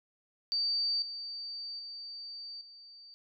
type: tone with level steps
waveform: sine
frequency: 4620 Hz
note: D8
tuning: 29 cents flat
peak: -28 / -38 / -41 / -50 dBFS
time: 0.52-3.14 s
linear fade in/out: 0 ms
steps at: 1.02 / 1.79 / 2.61 s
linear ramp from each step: 2 ms
effects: none